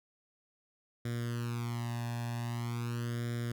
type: tone with flanger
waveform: sawtooth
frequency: 118.7 Hz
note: A#2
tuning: 32 cents sharp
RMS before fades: -36 dBFS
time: 1.05-3.52 s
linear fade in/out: 5 ms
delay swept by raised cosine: 0.56 to 1.16 ms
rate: 0.44 Hz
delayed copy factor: +0.9
effects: none